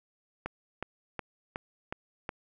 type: click train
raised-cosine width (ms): 0.5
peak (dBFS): -19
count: 6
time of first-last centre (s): 0.46-2.292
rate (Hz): 2.73
effects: none